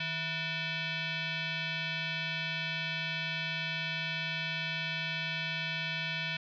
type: tone with frequency modulation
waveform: sine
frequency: 157.5 Hz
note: D#3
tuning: 21 cents sharp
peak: -32 dBFS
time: 0-6.37 s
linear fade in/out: 5 ms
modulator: 817 Hz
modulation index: 4.2
effects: none